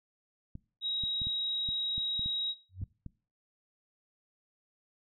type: clicks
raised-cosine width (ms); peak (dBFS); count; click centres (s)
5; -30; 10; 0.554 / 1.037 / 1.218 / 1.27 / 1.689 / 1.98 / 2.194 / 2.26 / 2.818 / 3.063
type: tone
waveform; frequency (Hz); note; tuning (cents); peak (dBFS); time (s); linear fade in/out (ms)
sine; 3816; A#7; +40; -30; 0.81-2.55; 50
type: tone with exponential growth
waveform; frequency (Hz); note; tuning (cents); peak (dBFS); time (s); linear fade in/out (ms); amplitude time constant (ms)
sine; 92.5; F#2; 0; -29; 2.69-2.84; 5; 31
effects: noise-tail reverb RT60 0.4 s tail -22 dB re dry